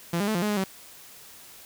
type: tone with pitch steps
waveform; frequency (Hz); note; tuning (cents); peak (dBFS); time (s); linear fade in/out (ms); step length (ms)
sawtooth; 170.4 / 202.4 / 217.4 / 174.2 / 210.3 / 207.8 / 190.8; F3 / G#3 / A3 / F3 / G#3 / G#3 / G3; -42 / -44 / -21 / -4 / +22 / +1 / -47; -20; 0.13-0.641; 5; 73
effects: white hiss -48 dBFS RMS until 1.65 s